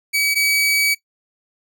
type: tone pair in turn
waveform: sawtooth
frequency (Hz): 2278 / 2278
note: C#7 / C#7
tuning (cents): +47 / +47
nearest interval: unison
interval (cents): 0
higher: neither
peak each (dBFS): -13 / -12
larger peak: second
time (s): 0.13-0.35 / 0.35-0.95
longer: second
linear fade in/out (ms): 20
effects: noise-tail reverb RT60 0.1 s tail -17 dB re dry